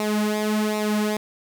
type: tone with flanger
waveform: sawtooth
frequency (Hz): 212.3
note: G#3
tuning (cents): +38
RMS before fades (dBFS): -23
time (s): 0-1.17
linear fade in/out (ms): 2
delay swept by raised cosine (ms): 0.62 to 4.02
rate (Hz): 1.3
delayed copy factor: -0.7
effects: none